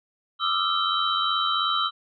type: tone cluster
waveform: sine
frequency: 1183 / 1279 / 1362 / 3100 / 3901 Hz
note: D6 / D#6 / F6 / G7 / B7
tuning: +12 / +47 / -44 / -20 / -22 cents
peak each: -28 dBFS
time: 0.39-1.91 s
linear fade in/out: 50 ms
effects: none